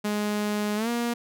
sawtooth tone with pitch glide, 208.7 to 237 Hz, G#3 to A#3, +9 to +29 cents, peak -21 dBFS, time 0.04-1.14 s, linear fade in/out 10 ms, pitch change +220 cents, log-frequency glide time 0.76-0.89 s, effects none

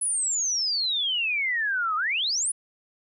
sine exponential two-way sweep, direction down then up, 10290 to 1217 to 10290 Hz, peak -23 dBFS, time 0.01-2.52 s, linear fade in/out 10 ms, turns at 1.96 s, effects none

